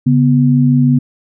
sine tone pair together, 140.91 / 246.9 Hz, C#3 / B3, +29 / 0 cents, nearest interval minor seventh, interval 971 cents, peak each -10 dBFS, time 0.06-0.99 s, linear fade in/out 10 ms, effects none

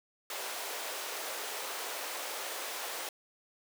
pink high-pass noise, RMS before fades -39 dBFS, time 0.3-3.09 s, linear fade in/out 2 ms, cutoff 450 Hz, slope 24 dB/octave, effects none

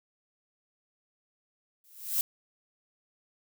violet noise with exponential growth, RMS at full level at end -24 dBFS, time 1.84-2.21 s, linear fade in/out 1 ms, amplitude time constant 80 ms, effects none

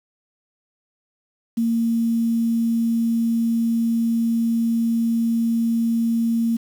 sine tone with quantisation, 230 Hz, A#3, 23 cents flat, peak -17 dBFS, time 1.57-6.57 s, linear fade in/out 10 ms, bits 7, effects none

